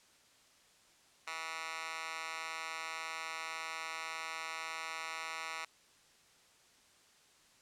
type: tone with high-pass filter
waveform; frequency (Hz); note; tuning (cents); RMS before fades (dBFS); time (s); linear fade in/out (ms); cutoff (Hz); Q
10% pulse; 161.8; E3; -32; -42; 1.27-5.65; 5; 1500; 2.5
effects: white hiss -65 dBFS RMS until 7.61 s + low-pass 8000 Hz 12 dB/octave